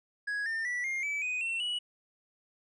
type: tone with pitch steps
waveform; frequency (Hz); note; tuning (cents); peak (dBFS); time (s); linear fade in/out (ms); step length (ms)
triangle; 1665 / 1805.2 / 1957.3 / 2122 / 2301 / 2495 / 2705 / 2933; G#6 / A6 / B6 / C7 / D7 / D#7 / E7 / F#7; +4 / +44 / -16 / +24 / -36 / +4 / +44 / -16; -29; 0.27-1.79; 10; 190
effects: resampled to 24000 Hz